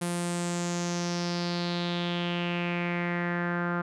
sawtooth tone with low-pass filter sweep, 174 Hz, F3, 6 cents flat, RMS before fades -30 dBFS, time 0.01-3.82 s, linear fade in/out 10 ms, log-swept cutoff 10000 to 1400 Hz, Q 4.3, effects none

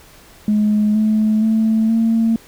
sine tone with pitch steps, 210.9 / 216 / 221.1 / 226.4 Hz, G#3 / A3 / A3 / A3, +27 / -32 / +9 / +50 cents, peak -11 dBFS, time 0.48-2.36 s, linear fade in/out 2 ms, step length 470 ms, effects tanh soft clip ceiling -8 dBFS + pink hiss -45 dBFS RMS until 2.47 s

